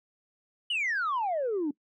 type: exponential sweep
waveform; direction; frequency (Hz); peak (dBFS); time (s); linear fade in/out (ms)
sine; down; 3024 to 278; -25; 0.7-1.71; 5
effects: noise-tail reverb RT60 0.1 s tail -21 dB re dry + tanh soft clip ceiling -24 dBFS